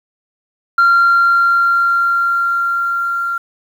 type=tone with level ramp; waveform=sine; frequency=1382 Hz; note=F6; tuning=19 cents flat; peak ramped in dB=-5 to -16 dBFS; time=0.78-3.38 s; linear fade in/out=5 ms; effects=tanh soft clip ceiling -5 dBFS + 7-bit